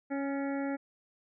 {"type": "harmonic tone with a mistuned harmonic", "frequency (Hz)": 277.2, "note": "C#4", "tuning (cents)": 0, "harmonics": [1, 2, 3, 5, 6, 7, 8], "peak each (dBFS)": [-32, -38, -42, -46, -48, -49, -50], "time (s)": [0.1, 0.77], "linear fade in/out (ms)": 20, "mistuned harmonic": 6, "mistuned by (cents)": 43, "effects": []}